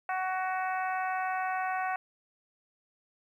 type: harmonic tone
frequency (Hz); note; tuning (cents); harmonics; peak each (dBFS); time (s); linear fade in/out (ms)
373.3; F#4; +15; 2 / 3 / 4 / 5 / 6 / 7; -31 / -37 / -37 / -40 / -45 / -46; 0.09-1.96; 2
effects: 11-bit